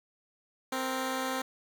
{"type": "tone pair together", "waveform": "10% pulse", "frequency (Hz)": [261.6, 466.1], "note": ["C4", "A#4"], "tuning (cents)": [0, 0], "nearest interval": "minor seventh", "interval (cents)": 1000, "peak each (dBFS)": [-23, -31], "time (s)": [0.72, 1.42], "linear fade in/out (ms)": 5, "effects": []}